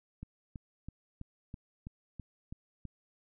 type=click train; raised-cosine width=5 ms; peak=-30 dBFS; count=9; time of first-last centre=0.23-2.853 s; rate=3.05 Hz; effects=none